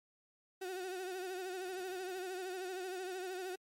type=tone with vibrato; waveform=35% pulse; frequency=370 Hz; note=F#4; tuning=in tune; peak=-38 dBFS; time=0.61-3.56 s; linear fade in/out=10 ms; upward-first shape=sine; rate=13 Hz; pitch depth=63 cents each way; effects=MP3 64 kbps